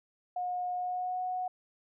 sine tone with pitch glide, 721 to 734.5 Hz, F#5 to F#5, -45 to -13 cents, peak -31 dBFS, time 0.36-1.48 s, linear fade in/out 5 ms, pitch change +32 cents, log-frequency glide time 0.74-1.21 s, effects none

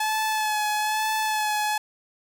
sawtooth tone with vibrato, 858 Hz, A5, 44 cents flat, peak -19 dBFS, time 0-1.78 s, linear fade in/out 5 ms, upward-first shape sine, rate 1.1 Hz, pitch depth 26 cents each way, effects none

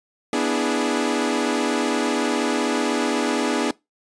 sawtooth chord, E dominant seventh, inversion second, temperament equal with one note detuned, 245.4 / 293.7 / 329.6 / 415.3 Hz, B3 / D4 / E4 / G#4, -11 / 0 / 0 / 0 cents, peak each -21 / -20 / -24 / -22 dBFS, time 0.33-3.71 s, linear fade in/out 2 ms, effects noise-tail reverb RT60 0.2 s tail -22 dB re dry + resampled to 22050 Hz

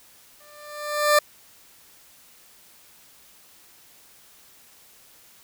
20% pulse tone with exponential growth, 594 Hz, D5, 20 cents sharp, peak -8 dBFS, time 0.4-1.19 s, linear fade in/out 5 ms, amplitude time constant 170 ms, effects white hiss -53 dBFS RMS until 5.43 s

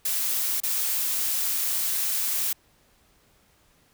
blue noise with dropouts, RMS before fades -26 dBFS, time 0.05-2.53 s, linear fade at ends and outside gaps 5 ms, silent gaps 0.603-0.633 s, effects pink hiss -62 dBFS RMS until 3.93 s

